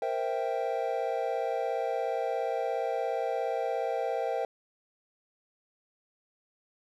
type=chord; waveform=triangle; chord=C dominant seventh; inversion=third; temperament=equal; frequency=466.2 / 523.3 / 659.3 / 784 Hz; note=Bb4 / C5 / E5 / G5; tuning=0 / 0 / 0 / 0 cents; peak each=-32 dBFS; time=0.02-4.45 s; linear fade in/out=2 ms; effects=none